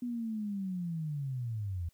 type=linear sweep; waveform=sine; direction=down; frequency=246.9 to 80.7 Hz; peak=-33 dBFS; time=0.02-1.89 s; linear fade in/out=5 ms; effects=white hiss -71 dBFS RMS until 1.93 s